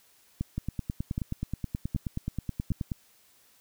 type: two click trains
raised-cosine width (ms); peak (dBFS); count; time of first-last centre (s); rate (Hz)
5; -17 / -18; 4 / 23; 0.41-2.718 / 0.58-2.918; 1.3 / 9.41
effects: white hiss -62 dBFS RMS until 3.6 s